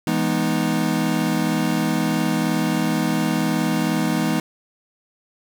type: chord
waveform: square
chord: E major seventh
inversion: none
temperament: equal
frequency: 164.81 / 207.7 / 246.9 / 311.1 Hz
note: E3 / G#3 / B3 / D#4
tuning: 0 / 0 / 0 / 0 cents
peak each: -25 dBFS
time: 0.07-4.4 s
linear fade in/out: 2 ms
effects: 8-bit